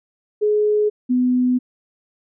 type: tone pair in turn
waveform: sine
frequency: 421.1 / 250.4 Hz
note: G#4 / B3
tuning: +24 / +24 cents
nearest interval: major sixth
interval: 900 cents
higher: first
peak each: -14 dBFS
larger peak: neither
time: 0.41-0.9 / 1.09-1.59 s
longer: second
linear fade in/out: 20 ms
effects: none